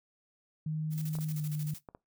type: tone with pitch glide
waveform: sine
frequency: 155.56 to 151.39 Hz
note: D#3 to D#3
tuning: 0 to -47 cents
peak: -31 dBFS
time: 0.66-1.74 s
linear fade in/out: 5 ms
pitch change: -47 cents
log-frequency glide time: 1.32-1.4 s
type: noise with tremolo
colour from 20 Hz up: blue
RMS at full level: -45 dBFS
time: 0.9-1.81 s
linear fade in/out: 50 ms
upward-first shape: square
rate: 13 Hz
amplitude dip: 70%
type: clicks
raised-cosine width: 1 ms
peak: -32 dBFS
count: 4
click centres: 1.153 / 1.187 / 1.888 / 1.949 s
effects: noise-tail reverb RT60 0.2 s tail -23 dB re dry